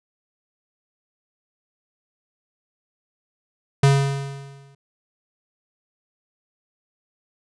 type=tone with exponential decay; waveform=square; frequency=138.59 Hz; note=C#3; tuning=in tune; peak=-11 dBFS; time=3.83-4.75 s; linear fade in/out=5 ms; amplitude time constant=200 ms; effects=resampled to 22050 Hz